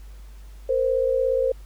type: tone pair together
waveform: sine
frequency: 466.2 / 523.3 Hz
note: A#4 / C5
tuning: 0 / 0 cents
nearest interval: major second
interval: 200 cents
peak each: -24 / -20 dBFS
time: 0.69-1.52 s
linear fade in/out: 5 ms
effects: added 50 Hz sine -39 dBFS peak until 1.65 s + pink hiss -56 dBFS RMS until 1.65 s